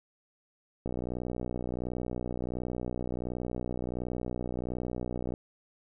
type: click train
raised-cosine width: 2 ms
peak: -21 dBFS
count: 276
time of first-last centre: 0.86-5.339 s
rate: 61.4 Hz
effects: none